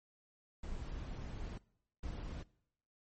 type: noise bursts at uneven times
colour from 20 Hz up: brown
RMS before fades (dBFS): -43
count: 2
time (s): 0.63-1.58 / 2.03-2.43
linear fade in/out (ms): 5
effects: noise-tail reverb RT60 0.8 s tail -23 dB re dry + MP3 32 kbps